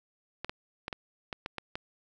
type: clicks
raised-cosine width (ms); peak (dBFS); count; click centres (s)
0.3; -19; 8; 0.446 / 0.495 / 0.881 / 0.928 / 1.328 / 1.461 / 1.583 / 1.755
effects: none